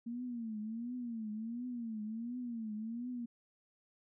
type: tone with vibrato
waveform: sine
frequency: 230 Hz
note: A#3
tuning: 23 cents flat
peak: -38 dBFS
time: 0.06-3.26 s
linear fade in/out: 10 ms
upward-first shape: triangle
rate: 1.4 Hz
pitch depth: 160 cents each way
effects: none